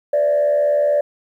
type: tone with frequency modulation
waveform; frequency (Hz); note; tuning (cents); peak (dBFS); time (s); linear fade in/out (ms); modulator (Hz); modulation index
sine; 585; D5; -7; -12; 0.13-1.01; 5; 76.3; 0.49
effects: tanh soft clip ceiling -10 dBFS + 9-bit